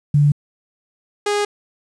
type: tone pair in turn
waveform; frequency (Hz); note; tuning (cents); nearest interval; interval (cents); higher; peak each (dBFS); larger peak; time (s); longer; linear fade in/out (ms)
sine / sawtooth; 145.7 / 412.1; D3 / G#4; -13 / -13; octave + tritone; 1800; second; -10 / -13; first; 0.14-0.32 / 1.26-1.45; second; 5
effects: resampled to 22050 Hz + 8-bit